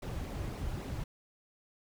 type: noise with flanger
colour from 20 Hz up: brown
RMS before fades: -38 dBFS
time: 0.02-1.04 s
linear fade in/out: 5 ms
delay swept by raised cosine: 0.6 to 4.6 ms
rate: 3.7 Hz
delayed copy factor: -0.6
effects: none